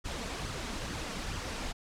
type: noise with flanger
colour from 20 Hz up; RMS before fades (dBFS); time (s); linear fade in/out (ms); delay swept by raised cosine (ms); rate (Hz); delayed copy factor
pink; -37; 0.04-1.73; 20; 0.62 to 4.52; 2.3; +0.5
effects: low-pass 7000 Hz 12 dB/octave